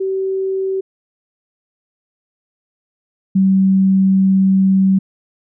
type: tone pair in turn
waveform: sine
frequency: 383.2 / 191.6 Hz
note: G4 / G3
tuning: -39 / -39 cents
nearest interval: octave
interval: 1200 cents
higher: first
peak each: -16 / -9 dBFS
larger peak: second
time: 0-0.81 / 3.35-4.99 s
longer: second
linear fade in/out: 10 ms
effects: none